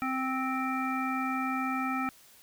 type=harmonic tone with a mistuned harmonic; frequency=261.6 Hz; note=C4; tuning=in tune; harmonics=1 / 3 / 5 / 7 / 9; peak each=-32 / -36 / -33 / -42 / -38 dBFS; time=0.02-2.09 s; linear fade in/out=0 ms; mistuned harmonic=7; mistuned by=+17 cents; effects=white hiss -57 dBFS RMS until 2.42 s